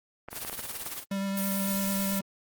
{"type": "clicks", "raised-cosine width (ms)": 0.5, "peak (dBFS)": -23, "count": 7, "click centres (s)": [0.286, 0.33, 0.449, 0.497, 0.529, 0.593, 0.864]}
{"type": "noise with tremolo", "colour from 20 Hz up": "white", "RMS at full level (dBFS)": -34, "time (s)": [0.3, 1.05], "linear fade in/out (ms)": 50, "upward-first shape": "sine", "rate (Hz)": 18, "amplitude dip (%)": 65}
{"type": "tone with vibrato", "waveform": "square", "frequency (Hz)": 196, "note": "G3", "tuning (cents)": 0, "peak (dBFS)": -29, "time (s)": [1.11, 2.21], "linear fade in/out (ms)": 5, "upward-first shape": "sine", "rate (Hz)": 9.1, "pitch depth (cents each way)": 13}
{"type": "noise", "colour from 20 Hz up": "blue", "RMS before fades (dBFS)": -33, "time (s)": [1.37, 2.19], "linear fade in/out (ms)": 2}
{"effects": ["Opus 24 kbps"]}